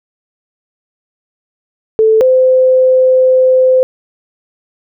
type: tone pair in turn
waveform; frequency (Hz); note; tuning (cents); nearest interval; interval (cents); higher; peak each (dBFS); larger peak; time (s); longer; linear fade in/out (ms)
sine; 440 / 515.2; A4 / C5; 0 / -27; minor third; 273; second; -5; neither; 1.99-2.21 / 2.21-3.83; second; 0
effects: none